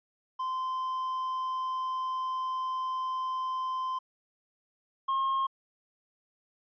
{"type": "tone pair in turn", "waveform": "triangle", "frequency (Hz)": [1035, 1073.1], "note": ["C6", "C6"], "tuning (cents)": [-19, 43], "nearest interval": "minor second", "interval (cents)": 62, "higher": "second", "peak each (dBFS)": [-28, -24], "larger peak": "second", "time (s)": [[0.39, 3.99], [5.08, 5.47]], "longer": "first", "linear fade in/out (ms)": 10, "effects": ["resampled to 11025 Hz"]}